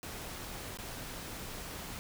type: noise with dropouts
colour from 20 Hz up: pink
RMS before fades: -43 dBFS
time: 0.03-1.99 s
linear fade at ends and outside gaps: 0 ms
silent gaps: 0.772-0.787 s
effects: none